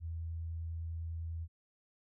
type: tone with vibrato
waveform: sine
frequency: 82.41 Hz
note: E2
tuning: in tune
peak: -37 dBFS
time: 0-1.48 s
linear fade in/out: 50 ms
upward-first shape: triangle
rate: 10 Hz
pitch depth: 8 cents each way
effects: none